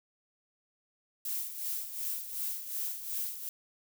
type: noise with tremolo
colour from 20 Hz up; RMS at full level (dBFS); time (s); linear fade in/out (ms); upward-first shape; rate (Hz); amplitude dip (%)
violet; -34; 1.25-3.49; 2; sine; 2.7; 65
effects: none